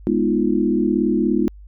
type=chord; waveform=sine; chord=F half-diminished seventh; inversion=first; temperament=equal with one note detuned; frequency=207.7 / 246.9 / 311.1 / 348 Hz; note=Ab3 / Cb4 / Eb4 / F4; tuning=0 / 0 / 0 / -6 cents; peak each=-21 dBFS; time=0.07-1.48 s; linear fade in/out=0 ms; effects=added 50 Hz sine -38 dBFS peak until 1.67 s